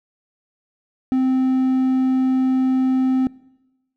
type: tone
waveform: triangle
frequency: 260 Hz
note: C4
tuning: 11 cents flat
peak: -13 dBFS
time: 1.12-3.27 s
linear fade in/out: 0 ms
effects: noise-tail reverb RT60 1.0 s tail -22 dB re dry